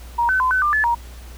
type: tone with pitch steps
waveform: sine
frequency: 945 / 1520 / 1022 / 1514 / 1193 / 1728 / 943 Hz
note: A#5 / F#6 / C6 / F#6 / D6 / A6 / A#5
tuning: +23 / +46 / -41 / +39 / +27 / -32 / +20 cents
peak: -15 dBFS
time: 0.18-0.95 s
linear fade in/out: 10 ms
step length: 110 ms
effects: added 60 Hz sine -35 dBFS peak until 1.37 s + pink hiss -45 dBFS RMS until 1.37 s